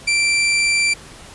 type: tone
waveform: sawtooth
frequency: 2349 Hz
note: D7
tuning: in tune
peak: -11 dBFS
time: 0.07-0.94 s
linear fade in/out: 10 ms
effects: pink hiss -40 dBFS RMS until 1.34 s + resampled to 24000 Hz